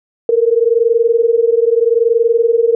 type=tone pair together; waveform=sine; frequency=453.4 / 474.2 Hz; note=A#4 / A#4; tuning=-48 / +30 cents; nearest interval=minor second; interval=78 cents; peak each=-12 dBFS; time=0.29-2.75 s; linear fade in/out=2 ms; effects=none